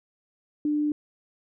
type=tone; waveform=sine; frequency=297.8 Hz; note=D4; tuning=24 cents sharp; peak=-22 dBFS; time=0.65-0.92 s; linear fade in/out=2 ms; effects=none